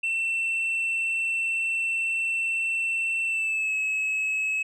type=tone with pitch glide; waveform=sine; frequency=2689 to 2576 Hz; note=E7 to E7; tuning=+34 to -41 cents; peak=-21 dBFS; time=0.03-4.63 s; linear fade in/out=10 ms; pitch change=-75 cents; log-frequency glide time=3.26-3.74 s; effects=tanh soft clip ceiling -23 dBFS